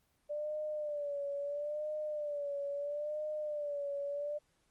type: tone with vibrato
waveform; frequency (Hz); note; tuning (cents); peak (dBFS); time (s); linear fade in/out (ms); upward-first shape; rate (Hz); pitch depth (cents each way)
sine; 587; D5; -1; -35; 0.29-4.39; 20; sine; 0.75; 66
effects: pink hiss -75 dBFS RMS until 4.7 s + Opus 24 kbps